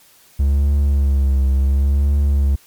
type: tone with vibrato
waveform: triangle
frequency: 69.1 Hz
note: C#2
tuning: 5 cents flat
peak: -10 dBFS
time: 0.39-2.56 s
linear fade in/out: 10 ms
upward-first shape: triangle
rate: 0.7 Hz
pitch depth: 63 cents each way
effects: white hiss -50 dBFS RMS until 2.66 s + MP3 96 kbps